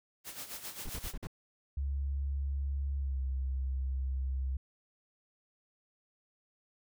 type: noise with tremolo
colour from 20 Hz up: white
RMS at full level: -41 dBFS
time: 0.24-1.15 s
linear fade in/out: 50 ms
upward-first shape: sine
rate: 7.5 Hz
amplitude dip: 70%
type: noise bursts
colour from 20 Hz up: brown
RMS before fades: -38 dBFS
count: 5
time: 0.85-1.271 s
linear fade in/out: 5 ms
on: 45 ms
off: 49 ms
type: tone with pitch glide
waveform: sine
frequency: 69.3 to 65.9 Hz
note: C#2 to C2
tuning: 0 to +13 cents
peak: -31 dBFS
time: 1.77-4.57 s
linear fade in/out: 5 ms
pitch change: -87 cents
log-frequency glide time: 2.98-3.2 s
effects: none